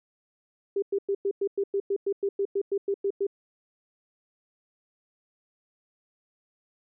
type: tone bursts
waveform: sine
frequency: 397.4 Hz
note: G4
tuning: 24 cents sharp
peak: -23 dBFS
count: 16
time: 0.76-3.268 s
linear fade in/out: 5 ms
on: 63 ms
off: 100 ms
effects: none